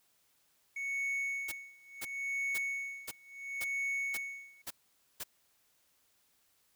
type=tone with tremolo; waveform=triangle; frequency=2217 Hz; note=C#7; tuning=in tune; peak=-30 dBFS; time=0.76-4.62 s; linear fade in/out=5 ms; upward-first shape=sine; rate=0.72 Hz; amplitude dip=95%
type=noise bursts; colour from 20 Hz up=white; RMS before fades=-40 dBFS; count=8; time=1.48-5.238 s; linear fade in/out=10 ms; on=41 ms; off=490 ms
effects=white hiss -72 dBFS RMS until 6.75 s